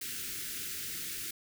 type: band-stop noise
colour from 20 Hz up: white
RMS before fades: -39 dBFS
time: 0.01-1.31 s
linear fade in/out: 5 ms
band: 430 to 1400 Hz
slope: 48 dB/octave
effects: none